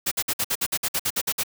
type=noise bursts; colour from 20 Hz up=white; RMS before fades=-24 dBFS; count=13; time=0.06-1.435 s; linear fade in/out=10 ms; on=55 ms; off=55 ms; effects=none